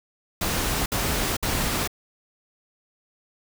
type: noise bursts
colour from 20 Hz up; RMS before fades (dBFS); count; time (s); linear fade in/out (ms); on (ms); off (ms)
pink; -25; 3; 0.41-1.876; 5; 450; 58
effects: none